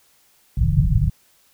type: low-pass noise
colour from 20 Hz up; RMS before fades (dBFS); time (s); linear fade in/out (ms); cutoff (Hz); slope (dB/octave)
white; -17; 0.57-1.1; 5; 170; 96
effects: white hiss -58 dBFS RMS until 1.53 s